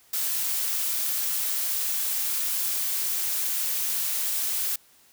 blue noise, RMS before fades -27 dBFS, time 0.13-4.76 s, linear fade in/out 5 ms, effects white hiss -58 dBFS RMS until 5.12 s

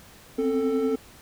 triangle tone cluster, 255 / 265.5 / 442.9 Hz, C4 / C4 / A4, -44 / +25 / +11 cents, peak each -30 / -24 / -22 dBFS, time 0.38-0.96 s, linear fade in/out 10 ms, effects pink hiss -50 dBFS RMS until 1.21 s

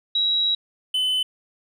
sine / triangle tone pair in turn, 3868 / 3026 Hz, B7 / F#7, -37 / +38 cents, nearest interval major third, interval 425 cents, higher first, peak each -18 dBFS, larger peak neither, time 0.15-0.55 / 0.94-1.23 s, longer first, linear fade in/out 5 ms, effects none

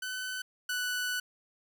sawtooth tone pair in turn, 1509 / 1485.6 Hz, F#6 / F#6, +34 / +7 cents, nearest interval unison, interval 27 cents, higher first, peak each -31 / -27 dBFS, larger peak second, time 0.02-0.42 / 0.69-1.2 s, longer second, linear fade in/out 5 ms, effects none

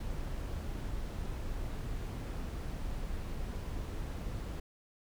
brown noise, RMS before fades -38 dBFS, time 0-4.6 s, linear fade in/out 5 ms, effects none

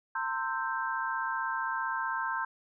sine chord, C dominant seventh, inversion third, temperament equal with one note detuned, 911 / 1046.5 / 1318.5 / 1568 Hz, Bb5 / C6 / E6 / G6, -40 / 0 / 0 / 0 cents, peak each -35 / -35 / -39 / -34 dBFS, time 0.15-2.45 s, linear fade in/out 5 ms, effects none

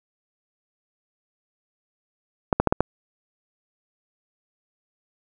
clicks, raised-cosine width 1 ms, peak -3 dBFS, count 5, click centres 2.528 / 2.6 / 2.673 / 2.725 / 2.806 s, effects none

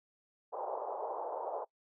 white band-pass noise, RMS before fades -39 dBFS, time 0.52-1.65 s, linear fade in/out 20 ms, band 420 to 960 Hz, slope 48 dB/octave, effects noise-tail reverb RT60 0.1 s tail -23 dB re dry

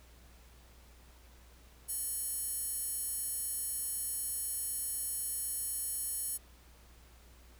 square tone with high-pass filter, 608 Hz, D#5, 40 cents flat, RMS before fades -37 dBFS, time 1.88-6.38 s, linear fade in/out 20 ms, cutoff 10000 Hz, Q 3.9, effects added 60 Hz sine -57 dBFS peak until 7.59 s + pink hiss -62 dBFS RMS until 7.59 s

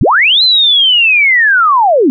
sine linear two-way sweep, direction up then down, 43.29 to 4126 to 238.3 Hz, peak -5 dBFS, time 0.01-2.1 s, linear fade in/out 0 ms, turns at 0.43 s, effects none

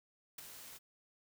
white noise with ADSR envelope, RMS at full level -43 dBFS, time 0.38-0.79 s, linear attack 6 ms, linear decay 12 ms, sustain -9 dB, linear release 27 ms, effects none

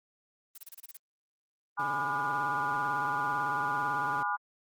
blue noise bursts, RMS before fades -45 dBFS, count 8, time 0.55-0.971 s, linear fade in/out 5 ms, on 29 ms, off 27 ms
sine chord, G# diminished seventh, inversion none, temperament just, 830.6 / 996.7 / 1196.1 / 1435.3 Hz, G#5 / B5 / D6 / F6, 0 / +16 / +31 / +47 cents, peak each -34 dBFS, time 1.77-4.37 s, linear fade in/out 20 ms
15% pulse tone with vibrato, 141.4 Hz, C#3, 35 cents sharp, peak -35 dBFS, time 1.79-4.23 s, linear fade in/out 5 ms, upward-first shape sine, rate 18 Hz, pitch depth 130 cents each way
effects Opus 24 kbps

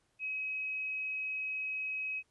sine tone, 2546 Hz, D#7, 39 cents sharp, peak -34 dBFS, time 0.19-2.23 s, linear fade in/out 50 ms, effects pink hiss -75 dBFS RMS until 2.3 s + resampled to 24000 Hz

